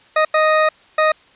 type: tone bursts at uneven times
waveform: 20% pulse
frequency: 622.3 Hz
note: D#5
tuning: in tune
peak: -7 dBFS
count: 3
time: 0.16-0.25 / 0.34-0.69 / 0.98-1.12 s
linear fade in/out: 5 ms
effects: white hiss -50 dBFS RMS until 1.35 s + resampled to 8000 Hz